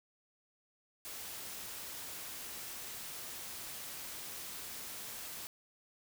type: noise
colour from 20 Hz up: white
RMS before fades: -45 dBFS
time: 1.05-5.47 s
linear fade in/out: 0 ms
effects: none